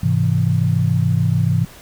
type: chord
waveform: sine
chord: Ab augmented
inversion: none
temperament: equal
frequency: 103.83 / 130.81 / 164.81 Hz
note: Ab2 / C3 / E3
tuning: 0 / 0 / 0 cents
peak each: -18 dBFS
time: 0.03-1.65 s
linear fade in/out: 5 ms
effects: pink hiss -42 dBFS RMS until 1.81 s